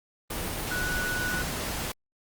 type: tone in noise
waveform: sine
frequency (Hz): 1475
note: F#6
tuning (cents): -6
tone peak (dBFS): -29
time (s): 0.71-1.42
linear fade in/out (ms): 5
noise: pink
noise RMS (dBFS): -32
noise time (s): 0.3-1.92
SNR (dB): 0
effects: Opus 32 kbps